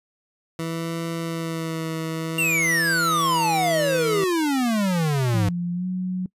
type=tone with vibrato; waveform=20% pulse; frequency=163.7 Hz; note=E3; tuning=12 cents flat; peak=-21 dBFS; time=0.59-4.24 s; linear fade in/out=2 ms; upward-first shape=sine; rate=0.53 Hz; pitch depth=26 cents each way
type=exponential sweep; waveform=square; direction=down; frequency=2802 to 98.3 Hz; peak=-20 dBFS; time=2.38-5.49 s; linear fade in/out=5 ms
type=tone with pitch glide; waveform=sine; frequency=174.61 to 183.72 Hz; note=F3 to F#3; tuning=0 to -12 cents; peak=-23 dBFS; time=5.34-6.26 s; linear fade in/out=2 ms; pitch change=+88 cents; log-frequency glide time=5.73-5.86 s
effects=noise-tail reverb RT60 0.1 s tail -23 dB re dry + resampled to 32000 Hz